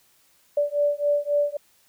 sine beating tone pair, 580 / 583.7 Hz, D5 / D5, -22 / -11 cents, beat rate 3.7 Hz, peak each -23 dBFS, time 0.57-1.57 s, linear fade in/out 5 ms, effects white hiss -61 dBFS RMS until 1.88 s

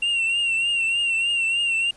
triangle tone with vibrato, 2750 Hz, F7, 27 cents flat, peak -18 dBFS, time 0.02-1.91 s, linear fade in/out 5 ms, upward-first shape triangle, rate 3.3 Hz, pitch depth 60 cents each way, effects pink hiss -52 dBFS RMS until 1.96 s + resampled to 24000 Hz

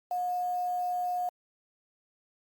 sine tone with quantisation, 719 Hz, F#5, 50 cents flat, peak -28 dBFS, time 0.11-1.29 s, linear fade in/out 2 ms, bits 8, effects Opus 48 kbps

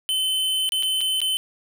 square tone with dropouts, 3055 Hz, G7, 45 cents flat, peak -21 dBFS, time 0.09-1.37 s, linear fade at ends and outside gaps 0 ms, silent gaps 0.691-0.721 / 0.826-0.832 / 1.008-1.013 / 1.204-1.216 s, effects none

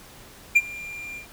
triangle tone with ADSR envelope, 2389 Hz, D7, 29 cents sharp, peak -9 dBFS, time 0.55-1.27 s, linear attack 14 ms, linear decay 42 ms, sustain -23 dB, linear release 110 ms, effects pink hiss -47 dBFS RMS until 1.32 s

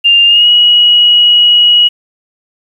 sine tone with pitch glide, 2799 to 2908 Hz, F7 to F#7, +3 to -31 cents, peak -3 dBFS, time 0.04-1.89 s, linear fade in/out 20 ms, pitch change +66 cents, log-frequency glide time 0.26-0.48 s, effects 7-bit

